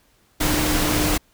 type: tone in noise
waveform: sine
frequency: 302.8 Hz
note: D#4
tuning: 47 cents flat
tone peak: -24 dBFS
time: 0.4-1.18 s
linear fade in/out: 10 ms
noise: pink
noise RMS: -21 dBFS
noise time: 0.4-1.18 s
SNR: -6 dB
effects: pink hiss -60 dBFS RMS until 1.33 s